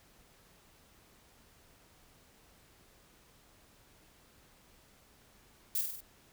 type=noise with echo; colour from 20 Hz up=violet; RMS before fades=-32 dBFS; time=5.75-5.81 s; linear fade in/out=2 ms; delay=49 ms; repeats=4; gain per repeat=-4 dB; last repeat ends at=6.006 s; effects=pink hiss -63 dBFS RMS until 6.32 s